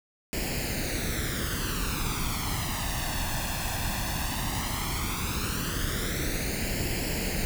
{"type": "noise with flanger", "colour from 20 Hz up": "pink", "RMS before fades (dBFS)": -30, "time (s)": [0.33, 7.45], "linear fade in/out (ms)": 0, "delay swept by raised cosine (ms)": [0.41, 1.16], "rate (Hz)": 0.15, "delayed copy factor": 0.7, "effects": []}